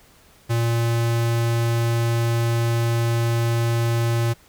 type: tone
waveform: square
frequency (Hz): 116.54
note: A#2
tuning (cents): 0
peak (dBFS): -19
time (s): 0.49-4.34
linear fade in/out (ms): 20
effects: pink hiss -53 dBFS RMS until 4.48 s